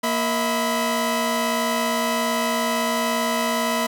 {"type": "tone cluster", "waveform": "sawtooth", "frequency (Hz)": [233.9, 644, 997], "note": ["A#3", "E5", "B5"], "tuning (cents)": [6, -41, 16], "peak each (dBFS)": -21, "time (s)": [0.03, 3.87], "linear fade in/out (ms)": 10, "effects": []}